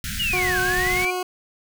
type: band-stop noise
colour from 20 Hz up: pink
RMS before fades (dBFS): -29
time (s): 0.04-1.05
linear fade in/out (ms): 2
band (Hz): 230 to 1400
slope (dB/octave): 96
type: linear two-way sweep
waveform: sine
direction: down then up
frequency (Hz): 2972 to 1490 to 2400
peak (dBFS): -21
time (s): 0.19-1.11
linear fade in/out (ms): 10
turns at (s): 0.6
type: tone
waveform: 20% pulse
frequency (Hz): 364.3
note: F#4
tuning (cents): -27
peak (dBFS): -19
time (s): 0.33-1.23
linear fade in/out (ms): 5
effects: none